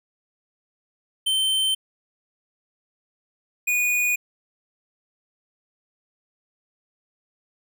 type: tone pair in turn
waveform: square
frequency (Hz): 3100 / 2460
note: G7 / D#7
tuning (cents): -20 / -20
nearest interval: major third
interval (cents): 400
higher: first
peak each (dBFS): -20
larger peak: neither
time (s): 1.26-1.75 / 3.67-4.16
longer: neither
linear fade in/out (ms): 10
effects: none